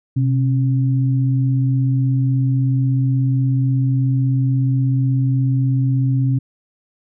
sine tone pair together, 128.9 / 271.9 Hz, C3 / C#4, -26 / -33 cents, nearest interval octave + minor second, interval 1293 cents, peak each -14 / -23 dBFS, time 0.16-6.39 s, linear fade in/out 10 ms, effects none

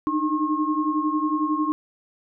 sine tone cluster, 300.5 / 311.5 / 1078 Hz, D4 / D#4 / C#6, +40 / +2 / -49 cents, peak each -25 dBFS, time 0.07-1.72 s, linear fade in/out 0 ms, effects none

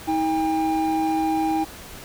triangle tone pair together, 318.4 / 802.3 Hz, D#4 / G5, +40 / +40 cents, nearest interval octave + major third, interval 1600 cents, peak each -20 / -21 dBFS, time 0.07-1.65 s, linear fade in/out 20 ms, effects pink hiss -40 dBFS RMS until 2.04 s

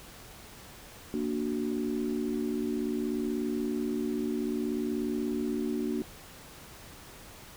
sine chord, Bb augmented, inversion none, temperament equal, 233.1 / 293.7 / 370 Hz, Bb3 / D4 / F#4, 0 / 0 / 0 cents, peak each -32 / -33 / -34 dBFS, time 1.14-6.02 s, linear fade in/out 0 ms, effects pink hiss -49 dBFS RMS until 7.56 s

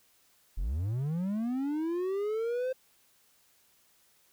triangle linear sweep, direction up, 34.65 to 524 Hz, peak -27 dBFS, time 0.57-2.73 s, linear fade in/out 10 ms, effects white hiss -66 dBFS RMS until 4.32 s

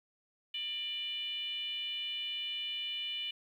sine tone with frequency modulation, 2961 Hz, F#7, 1 cent sharp, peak -35 dBFS, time 0.54-3.31 s, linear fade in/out 5 ms, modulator 578 Hz, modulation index 0.74, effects 11-bit

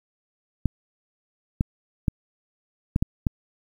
clicks, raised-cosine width 5 ms, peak -8 dBFS, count 6, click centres 0.657 / 1.609 / 2.082 / 2.961 / 3.025 / 3.268 s, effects 8-bit

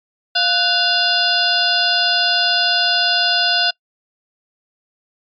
harmonic tone with a mistuned harmonic, 698.5 Hz, F5, in tune, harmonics 1 / 2 / 4 / 5 / 6 / 7, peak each -22 / -19 / -21 / -21 / -21 / -19 dBFS, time 0.35-3.71 s, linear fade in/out 10 ms, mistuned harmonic 2, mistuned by +110 cents, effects noise-tail reverb RT60 0.1 s tail -25 dB re dry + MP3 96 kbps

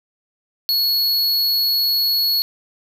square tone, 4359 Hz, C#8, 30 cents flat, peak -16 dBFS, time 0.69-2.42 s, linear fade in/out 0 ms, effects 7-bit

